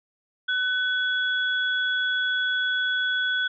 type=tone pair together; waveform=sine; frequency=1500 / 3373 Hz; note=F#6 / G#7; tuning=+23 / +26 cents; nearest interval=octave + major second; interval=1403 cents; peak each=-23 / -28 dBFS; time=0.48-3.48 s; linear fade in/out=10 ms; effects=none